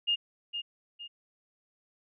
sine tone with echo, 2834 Hz, F7, 25 cents sharp, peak -24 dBFS, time 0.07-0.16 s, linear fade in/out 20 ms, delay 460 ms, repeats 2, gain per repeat -8 dB, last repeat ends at 1.08 s, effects none

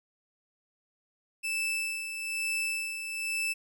40% pulse tone with tremolo, 2637 Hz, E7, in tune, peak -27 dBFS, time 1.43-3.54 s, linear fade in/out 20 ms, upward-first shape sine, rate 1.1 Hz, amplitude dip 55%, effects none

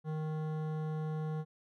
sine tone with hard clipping, 155.56 Hz, D#3, in tune, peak -36 dBFS, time 0.04-1.45 s, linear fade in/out 50 ms, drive 14 dB, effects none

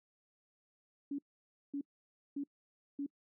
sine tone bursts, 282.7 Hz, C#4, 34 cents sharp, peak -35 dBFS, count 4, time 1.11-3.064 s, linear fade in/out 5 ms, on 76 ms, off 550 ms, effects noise-tail reverb RT60 0.1 s tail -24 dB re dry

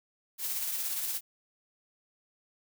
blue noise with tremolo, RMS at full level -32 dBFS, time 0.38-1.21 s, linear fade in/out 50 ms, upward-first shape sine, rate 17 Hz, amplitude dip 35%, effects none

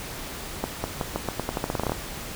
accelerating click train, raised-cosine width 1 ms, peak -11 dBFS, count 16, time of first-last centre 0.64-1.92 s, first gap 200 ms, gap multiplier 0.86, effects pink hiss -36 dBFS RMS until 2.35 s

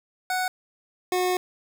25% pulse tone pair in turn, 740 / 364.3 Hz, F#5 / F#4, 0 / -27 cents, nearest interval octave, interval 1227 cents, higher first, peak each -20 / -18 dBFS, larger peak second, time 0.3-0.48 / 1.12-1.37 s, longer second, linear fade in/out 2 ms, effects 9-bit

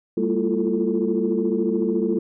sine tone cluster, 199 / 228.6 / 336.9 / 350.8 / 442.8 Hz, G3 / A#3 / E4 / F4 / A4, +26 / -34 / +38 / +8 / +11 cents, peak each -25 dBFS, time 0.17-2.19 s, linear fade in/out 5 ms, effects tanh soft clip ceiling -9 dBFS

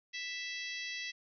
harmonic tone, 659.3 Hz, E5, in tune, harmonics 3 / 4 / 5 / 6 / 7 / 8 / 9, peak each -42 / -44 / -46 / -48 / -49 / -50 / -51 dBFS, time 0.13-1.12 s, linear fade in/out 20 ms, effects none

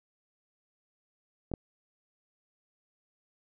clicks, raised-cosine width 2 ms, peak -26 / -17 dBFS, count 2, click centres 1.516 / 1.538 s, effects none

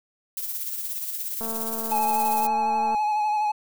violet noise with tremolo, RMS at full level -29 dBFS, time 0.37-2.47 s, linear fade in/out 2 ms, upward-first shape sine, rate 17 Hz, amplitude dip 45%
click train, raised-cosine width 1 ms, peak -22 dBFS, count 347, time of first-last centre 1.41-2.948 s, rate 225 Hz
triangle tone with vibrato, 846 Hz, G#5, 32 cents sharp, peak -19 dBFS, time 1.91-3.52 s, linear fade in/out 10 ms, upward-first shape sine, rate 12 Hz, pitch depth 28 cents each way
effects none

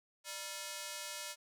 5% pulse ring-modulated tone, 780 Hz, G5, 9 cents flat, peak -27 dBFS, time 0.24-1.36 s, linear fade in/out 50 ms, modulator 184 Hz, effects none

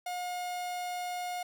45% pulse tone, 717 Hz, F5, 45 cents sharp, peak -34 dBFS, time 0.06-1.43 s, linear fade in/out 5 ms, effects none

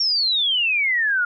sine exponential sweep, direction down, 5588 to 1400 Hz, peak -17 dBFS, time 0-1.25 s, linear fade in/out 5 ms, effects none

